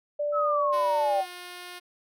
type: tone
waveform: sine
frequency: 587.3 Hz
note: D5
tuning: in tune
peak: -25 dBFS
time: 0.19-1.21 s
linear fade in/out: 10 ms
type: linear sweep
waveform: sine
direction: down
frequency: 1318.5 to 732 Hz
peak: -24 dBFS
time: 0.32-1.26 s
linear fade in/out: 50 ms
type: tone with pitch glide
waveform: 5% pulse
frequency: 370 to 356.6 Hz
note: F#4 to F4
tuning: 0 to +36 cents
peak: -28 dBFS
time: 0.72-1.8 s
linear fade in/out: 20 ms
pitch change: -64 cents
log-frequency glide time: 0.99-1.15 s
effects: none